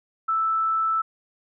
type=tone; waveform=sine; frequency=1318.5 Hz; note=E6; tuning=in tune; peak=-20 dBFS; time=0.28-1.02 s; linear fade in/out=10 ms; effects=none